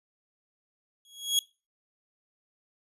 sawtooth tone with exponential growth, 3322 Hz, G#7, in tune, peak -16 dBFS, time 1.05-1.39 s, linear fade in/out 1 ms, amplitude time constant 72 ms, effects noise-tail reverb RT60 0.3 s tail -22 dB re dry + resampled to 32000 Hz

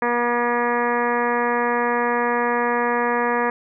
harmonic tone, 240 Hz, B3, 49 cents flat, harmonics 1 / 2 / 3 / 4 / 5 / 6 / 7 / 8 / 9 / 10, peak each -27 / -23 / -28 / -24 / -27 / -37 / -27 / -30 / -35 / -40 dBFS, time 0.02-3.5 s, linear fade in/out 2 ms, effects none

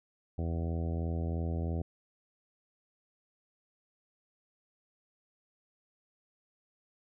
harmonic tone, 83 Hz, E2, 12 cents sharp, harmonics 1 / 2 / 3 / 4 / 5 / 6 / 7 / 8 / 9, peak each -32 / -38 / -42 / -44 / -46 / -48 / -49 / -50 / -51 dBFS, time 0.38-1.82 s, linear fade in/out 5 ms, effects none

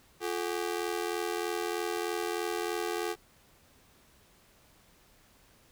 sawtooth ring-modulated tone, 392 Hz, G4, in tune, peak -24 dBFS, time 0.2-3.16 s, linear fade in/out 50 ms, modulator 41.6 Hz, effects pink hiss -62 dBFS RMS until 5.71 s

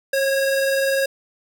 square tone pair together, 543 / 1648.9 Hz, C#5 / G#6, -36 / -13 cents, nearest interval octave + perfect fifth, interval 1923 cents, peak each -19 / -26 dBFS, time 0.13-1.06 s, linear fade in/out 5 ms, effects none

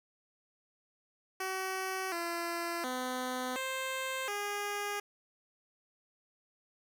10% pulse tone with pitch steps, 378.2 / 340.8 / 253.8 / 525 / 409.5 Hz, F#4 / F4 / B3 / C5 / G#4, +38 / -42 / +47 / +6 / -24 cents, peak -26 dBFS, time 1.4-5 s, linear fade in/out 5 ms, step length 720 ms, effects none

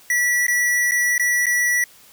square tone with dropouts, 1949 Hz, B6, 23 cents flat, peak -17 dBFS, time 0.1-1.84 s, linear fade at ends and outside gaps 2 ms, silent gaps 0.467-0.481 / 0.911-0.918 / 1.18-1.196 / 1.458-1.466 s, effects white hiss -49 dBFS RMS until 2.12 s

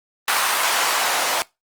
blue noise with band-pass filter sweep, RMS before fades -20 dBFS, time 0.28-1.42 s, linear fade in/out 0 ms, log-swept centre 1100 to 710 Hz, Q 1.4, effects noise-tail reverb RT60 0.2 s tail -21 dB re dry + Opus 24 kbps

